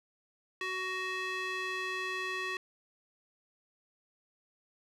square tone with band-pass filter, 373.2 Hz, F#4, 15 cents sharp, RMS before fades -36 dBFS, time 0.61-2.57 s, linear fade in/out 2 ms, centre 2200 Hz, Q 1.6, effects none

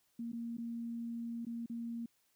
sine tone with dropouts, 233.1 Hz, A#3, in tune, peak -38 dBFS, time 0.19-2.06 s, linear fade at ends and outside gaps 5 ms, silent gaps 0.319-0.33 / 0.57-0.582 / 1.451-1.466 / 1.661-1.697 s, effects white hiss -75 dBFS RMS until 2.35 s

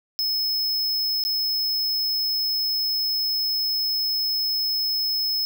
square tone with dropouts, 5190 Hz, E8, 28 cents flat, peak -22 dBFS, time 0.19-5.45 s, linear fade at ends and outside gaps 0 ms, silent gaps 1.238-1.25 s, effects 8-bit

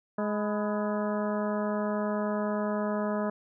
harmonic tone with a mistuned harmonic, 209.6 Hz, G#3, 16 cents sharp, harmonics 1 / 2 / 3 / 4 / 5 / 6 / 7 / 8, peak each -30 / -35 / -32 / -43 / -38 / -40 / -46 / -45 dBFS, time 0.18-3.3 s, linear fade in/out 5 ms, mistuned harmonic 5, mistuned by -74 cents, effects none

